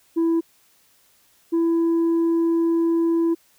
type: tone pair in turn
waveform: sine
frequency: 331 / 333.1 Hz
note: E4 / E4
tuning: +7 / +18 cents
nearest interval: unison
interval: 11 cents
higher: second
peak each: -14 / -14 dBFS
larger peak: neither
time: 0.16-0.41 / 1.52-3.35 s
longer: second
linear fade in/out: 20 ms
effects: tanh soft clip ceiling -16 dBFS + white hiss -59 dBFS RMS until 3.58 s